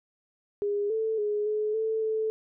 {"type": "tone with pitch steps", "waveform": "sine", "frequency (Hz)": [408.8, 442.3, 417.4, 426, 441.7, 438.2], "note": ["G#4", "A4", "G#4", "G#4", "A4", "A4"], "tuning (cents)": [-27, 9, 9, 44, 7, -7], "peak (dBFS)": -25, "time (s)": [0.62, 2.3], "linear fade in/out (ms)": 0, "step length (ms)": 280, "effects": []}